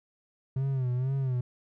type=tone with vibrato; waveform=triangle; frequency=130 Hz; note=C3; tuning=11 cents flat; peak=-24 dBFS; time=0.56-1.41 s; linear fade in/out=5 ms; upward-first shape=sine; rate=2.1 Hz; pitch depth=91 cents each way; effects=none